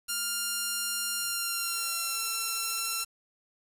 5% pulse tone with pitch glide, 1400 to 1352.3 Hz, F6 to E6, +4 to +44 cents, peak -18 dBFS, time 0.08-3.05 s, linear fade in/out 20 ms, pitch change -60 cents, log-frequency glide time 1.2-2.19 s, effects resampled to 32000 Hz + 8-bit

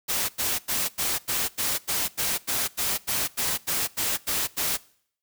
white noise bursts, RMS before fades -26 dBFS, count 16, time 0.08-4.775 s, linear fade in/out 20 ms, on 210 ms, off 89 ms, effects noise-tail reverb RT60 0.6 s tail -22 dB re dry

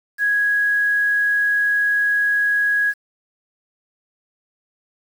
sine tone with quantisation, 1661.2 Hz, G#6, in tune, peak -15 dBFS, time 0.18-2.94 s, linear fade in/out 50 ms, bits 7, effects none

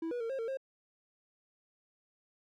triangle tone with pitch steps, 327.6 / 485.4 / 456.7 / 536 / 455.2 / 534 Hz, E4 / B4 / A#4 / C5 / A#4 / C5, -11 / -30 / -36 / +42 / -41 / +35 cents, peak -32 dBFS, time 0.02-0.572 s, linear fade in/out 5 ms, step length 92 ms, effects none

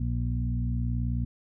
harmonic tone with a mistuned harmonic, 59.9 Hz, A#1, 48 cents sharp, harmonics 1 / 2 / 3 / 4, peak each -29 / -29 / -38 / -35 dBFS, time 0-1.25 s, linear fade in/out 5 ms, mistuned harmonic 1, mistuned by +25 cents, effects none

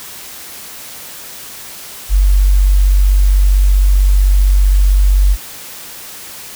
sine tone, 47.8 Hz, G1, 43 cents flat, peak -6 dBFS, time 2.09-5.37 s, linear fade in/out 50 ms, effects white hiss -31 dBFS RMS until 6.55 s

